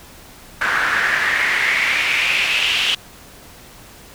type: noise with band-pass filter sweep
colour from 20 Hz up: pink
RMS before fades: -18 dBFS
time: 0.61-2.95 s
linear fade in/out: 5 ms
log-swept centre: 1500 to 3000 Hz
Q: 4.6
effects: pink hiss -42 dBFS RMS until 4.14 s